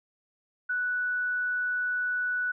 sine tone, 1480 Hz, F#6, in tune, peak -26 dBFS, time 0.69-2.52 s, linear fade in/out 10 ms, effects none

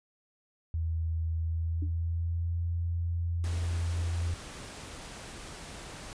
sine tone with pitch glide, 81.5 to 85.16 Hz, E2 to F2, -19 to -43 cents, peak -28 dBFS, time 0.74-4.34 s, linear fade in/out 0 ms, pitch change +76 cents, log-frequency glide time 1.36-2.6 s
sine tone with exponential decay, 293.7 Hz, D4, in tune, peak -35 dBFS, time 1.82-1.93 s, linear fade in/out 5 ms, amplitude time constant 22 ms
pink noise, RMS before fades -44 dBFS, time 3.44-6.13 s, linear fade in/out 0 ms
effects resampled to 22050 Hz

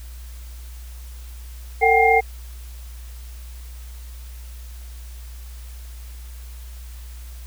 sine tone cluster, 451 / 752 / 788 / 2118 Hz, A4 / F#5 / G5 / C7, +43 / +28 / +9 / +21 cents, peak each -18 dBFS, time 1.81-2.21 s, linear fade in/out 20 ms, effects added 60 Hz sine -34 dBFS peak until 7.46 s + white hiss -48 dBFS RMS until 7.46 s

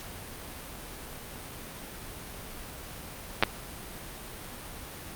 clicks, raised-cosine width 0.3 ms, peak -4 dBFS, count 2, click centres 3.426 / 3.435 s, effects pink hiss -42 dBFS RMS until 5.15 s + Opus 48 kbps

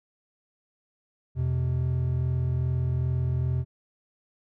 triangle tone pair together, 84.93 / 127.4 Hz, F2 / C3, -48 / -46 cents, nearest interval perfect fifth, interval 702 cents, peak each -26 / -23 dBFS, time 1.35-3.65 s, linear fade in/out 50 ms, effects none

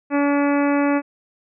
harmonic tone, 285.6 Hz, D4, 48 cents flat, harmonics 1 / 2 / 3 / 4 / 5 / 6 / 7 / 8 / 9, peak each -17 / -23 / -27 / -29 / -31 / -33 / -34 / -35 / -36 dBFS, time 0.1-1.02 s, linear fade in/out 50 ms, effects none

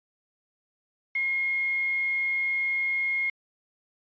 sine tone with quantisation, 2149 Hz, C7, 46 cents sharp, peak -24 dBFS, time 1.15-3.3 s, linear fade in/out 5 ms, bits 7, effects resampled to 11025 Hz

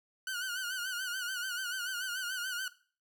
sawtooth tone with vibrato, 1480 Hz, F#6, in tune, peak -31 dBFS, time 0.27-2.68 s, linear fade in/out 2 ms, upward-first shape sine, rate 6.9 Hz, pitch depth 85 cents each way, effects noise-tail reverb RT60 0.4 s tail -17 dB re dry

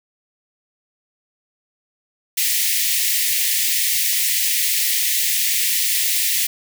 white high-pass noise, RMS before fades -19 dBFS, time 2.37-6.47 s, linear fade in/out 10 ms, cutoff 1800 Hz, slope 96 dB/octave, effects none

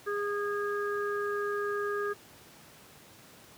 harmonic tone, 409.9 Hz, G#4, 23 cents flat, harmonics 1 / 3 / 4, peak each -31 / -36 / -37 dBFS, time 0.06-2.14 s, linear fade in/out 20 ms, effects pink hiss -54 dBFS RMS until 3.57 s + high-pass 100 Hz 12 dB/octave

